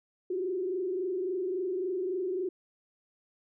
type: tone with frequency modulation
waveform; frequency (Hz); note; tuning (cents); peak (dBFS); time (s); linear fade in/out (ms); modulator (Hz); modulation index
sine; 370; F#4; 0; -29; 0.3-2.49; 5; 23.6; 0.93
effects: none